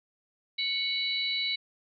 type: harmonic tone with a mistuned harmonic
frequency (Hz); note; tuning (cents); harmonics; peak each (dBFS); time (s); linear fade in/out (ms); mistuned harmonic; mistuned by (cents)
740; F#5; 0; 3 / 4 / 5 / 6; -33 / -38 / -29 / -41; 0.58-1.56; 10; 5; +110
effects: none